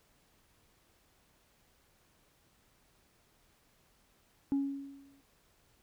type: tone with exponential decay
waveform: sine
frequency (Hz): 277.2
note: C#4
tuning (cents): 0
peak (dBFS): -24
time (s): 4.52-5.21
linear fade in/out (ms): 0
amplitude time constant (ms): 150
effects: tanh soft clip ceiling -25 dBFS + pink hiss -69 dBFS RMS until 5.82 s